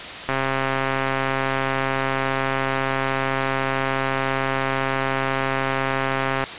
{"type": "click train", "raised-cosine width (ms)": 0.5, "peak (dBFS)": -7, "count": 825, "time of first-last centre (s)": [0.29, 6.439], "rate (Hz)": 134, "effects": ["white hiss -32 dBFS RMS until 6.58 s", "resampled to 8000 Hz"]}